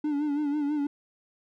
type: tone with vibrato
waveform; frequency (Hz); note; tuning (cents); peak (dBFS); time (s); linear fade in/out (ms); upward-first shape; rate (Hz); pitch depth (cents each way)
triangle; 293; D4; -4; -23; 0.04-0.87; 5; sine; 6.1; 62
effects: none